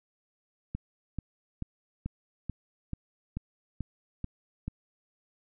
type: click train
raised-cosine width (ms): 5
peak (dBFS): -21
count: 10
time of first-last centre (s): 0.75-4.68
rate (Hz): 2.29
effects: none